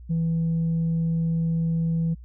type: tone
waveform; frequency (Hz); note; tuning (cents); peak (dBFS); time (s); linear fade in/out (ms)
sine; 164.81; E3; 0; -19; 0.09-2.15; 20
effects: tanh soft clip ceiling -19 dBFS + added 60 Hz sine -40 dBFS peak until 2.24 s